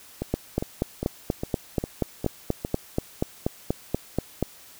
two click trains, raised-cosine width 2 ms, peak -14 / -9 dBFS, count 7 / 18, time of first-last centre 0.22-2.649 / 0.34-4.427 s, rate 2.47 / 4.16 Hz, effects white hiss -49 dBFS RMS until 4.79 s

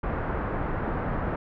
pink low-pass noise, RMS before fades -29 dBFS, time 0.03-1.36 s, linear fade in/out 5 ms, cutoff 1600 Hz, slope 24 dB/octave, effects none

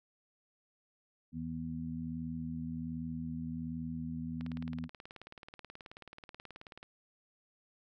harmonic tone, 81.3 Hz, E2, 23 cents flat, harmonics 1 / 2 / 3, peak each -47 / -41 / -39 dBFS, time 1.32-4.89 s, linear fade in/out 50 ms
click train, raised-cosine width 0.3 ms, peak -32 dBFS, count 46, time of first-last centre 4.41-6.829 s, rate 18.6 Hz
effects none

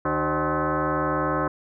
sine tone with frequency modulation, 380 Hz, F#4, 46 cents sharp, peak -21 dBFS, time 0.05-1.48 s, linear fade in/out 5 ms, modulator 227 Hz, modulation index 4.7, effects none

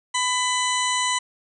harmonic tone, 1000 Hz, B5, 21 cents sharp, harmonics 1 / 2 / 3 / 4 / 6 / 7 / 8 / 9, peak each -24 / -27 / -29 / -30 / -32 / -32 / -33 / -34 dBFS, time 0.14-1.19 s, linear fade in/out 10 ms, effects none

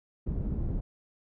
pink low-pass noise, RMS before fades -31 dBFS, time 0.26-0.81 s, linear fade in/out 10 ms, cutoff 230 Hz, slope 12 dB/octave, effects none

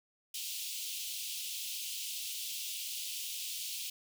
pink high-pass noise, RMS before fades -40 dBFS, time 0.34-3.9 s, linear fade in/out 5 ms, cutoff 2700 Hz, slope 48 dB/octave, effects none

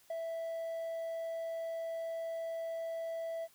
triangle tone with ADSR envelope, 659.3 Hz, E5, in tune, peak -31 dBFS, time 0.1-3.48 s, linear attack 6 ms, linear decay 10 ms, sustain -3 dB, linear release 45 ms, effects tanh soft clip ceiling -27 dBFS + white hiss -65 dBFS RMS until 3.54 s

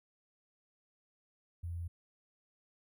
sine tone with sample-and-hold, 85.5 Hz, F2, 36 cents flat, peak -37 dBFS, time 1.63-1.88 s, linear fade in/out 10 ms, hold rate 11025 Hz, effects none

